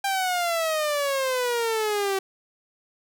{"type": "exponential sweep", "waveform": "sawtooth", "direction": "down", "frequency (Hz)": [796, 382.1], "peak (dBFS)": -19, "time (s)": [0.04, 2.19], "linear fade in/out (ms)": 5, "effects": []}